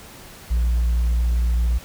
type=tone; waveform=sine; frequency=58.8 Hz; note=A#1; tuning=16 cents sharp; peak=-14 dBFS; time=0.5-1.79 s; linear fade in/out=20 ms; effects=tanh soft clip ceiling -15 dBFS + pink hiss -42 dBFS RMS until 1.84 s